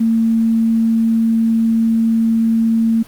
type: tone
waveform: sine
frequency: 226.3 Hz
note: A3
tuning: 49 cents sharp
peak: -11 dBFS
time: 0-3.03 s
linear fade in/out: 10 ms
effects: pink hiss -42 dBFS RMS until 3.07 s + Opus 24 kbps